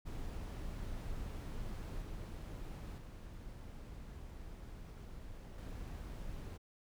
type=noise with level steps; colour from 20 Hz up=brown; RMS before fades=-43 / -45 / -49 / -45 dBFS; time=0.05-6.58 s; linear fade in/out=20 ms; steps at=2.02 / 2.98 / 5.58 s; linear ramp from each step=2 ms; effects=none